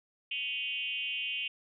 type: tone with frequency modulation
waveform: sine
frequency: 2781 Hz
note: F7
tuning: 8 cents flat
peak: -32 dBFS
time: 0.31-1.48 s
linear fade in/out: 5 ms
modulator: 272 Hz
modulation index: 1.3
effects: none